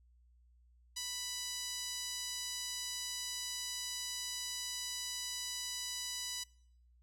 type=tone with band-pass filter; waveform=5% pulse; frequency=987.8 Hz; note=B5; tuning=in tune; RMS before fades=-41 dBFS; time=0.96-6.44 s; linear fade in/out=10 ms; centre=5000 Hz; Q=1; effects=noise-tail reverb RT60 0.7 s tail -25 dB re dry + added 60 Hz sine -63 dBFS peak until 7.02 s